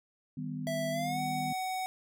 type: chord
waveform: sine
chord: Eb augmented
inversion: none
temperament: equal with one note detuned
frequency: 155.56 / 196 / 250 Hz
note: Eb3 / G3 / B3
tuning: 0 / 0 / +21 cents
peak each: -38 / -42 / -38 dBFS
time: 0.37-1.53 s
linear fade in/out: 5 ms
type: tone with pitch glide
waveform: square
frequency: 659.3 to 748.6 Hz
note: E5 to F#5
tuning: 0 to +20 cents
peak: -33 dBFS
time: 0.67-1.86 s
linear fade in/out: 0 ms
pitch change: +220 cents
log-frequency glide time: 0.91-1.2 s
effects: none